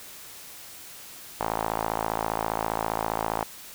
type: tone with band-pass filter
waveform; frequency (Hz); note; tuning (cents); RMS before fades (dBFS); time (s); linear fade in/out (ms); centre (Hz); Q
sawtooth; 55; A1; 0; -29; 1.4-3.43; 0; 870; 2.6
effects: white hiss -44 dBFS RMS until 3.74 s